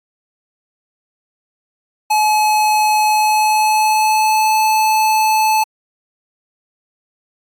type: tone with pitch glide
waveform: square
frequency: 854 to 868.9 Hz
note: G#5 to A5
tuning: +48 to -22 cents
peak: -12 dBFS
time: 2.1-5.64 s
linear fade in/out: 10 ms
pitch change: +30 cents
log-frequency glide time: 3.07-4.59 s
effects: AAC 64 kbps